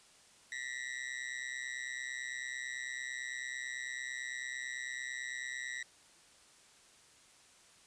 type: tone with amplitude modulation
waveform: 40% pulse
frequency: 1921 Hz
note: B6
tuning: 48 cents flat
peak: -34 dBFS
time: 0.52-5.83 s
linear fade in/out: 2 ms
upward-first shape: sine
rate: 129 Hz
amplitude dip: 95%
effects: white hiss -62 dBFS RMS until 7.86 s + resampled to 22050 Hz